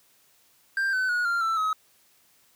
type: tone with pitch steps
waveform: triangle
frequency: 1583 / 1515.9 / 1451.6 / 1390.1 / 1331.1 / 1274.7 Hz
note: G6 / F#6 / F#6 / F6 / E6 / D#6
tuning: +17 / +42 / -34 / -8 / +16 / +41 cents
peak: -21 dBFS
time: 0.77-1.73 s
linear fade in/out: 2 ms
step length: 160 ms
effects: white hiss -62 dBFS RMS until 2.55 s + high-pass 60 Hz 12 dB/octave